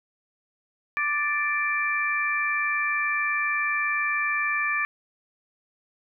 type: harmonic tone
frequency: 587.3 Hz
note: D5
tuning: in tune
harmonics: 2 / 3 / 4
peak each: -29 / -26 / -27 dBFS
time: 0.97-4.85 s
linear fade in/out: 0 ms
effects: none